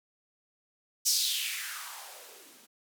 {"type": "noise with band-pass filter sweep", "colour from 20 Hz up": "violet", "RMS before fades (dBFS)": -34, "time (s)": [1.05, 2.67], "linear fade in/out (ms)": 20, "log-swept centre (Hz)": [5900, 210], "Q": 3.5, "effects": []}